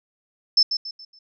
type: tone with echo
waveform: sine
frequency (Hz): 5274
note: E8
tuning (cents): 0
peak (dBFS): -12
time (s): 0.57-0.63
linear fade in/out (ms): 5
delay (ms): 140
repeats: 4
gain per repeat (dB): -9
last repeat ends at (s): 1.19
effects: none